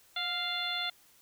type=harmonic tone with a mistuned harmonic; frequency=697 Hz; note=F5; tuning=4 cents flat; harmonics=1 / 2 / 3 / 4 / 5 / 6; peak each=-41 / -39 / -39 / -42 / -34 / -41 dBFS; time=0.16-0.9 s; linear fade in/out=5 ms; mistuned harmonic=1; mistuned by=+52 cents; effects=white hiss -62 dBFS RMS until 1.21 s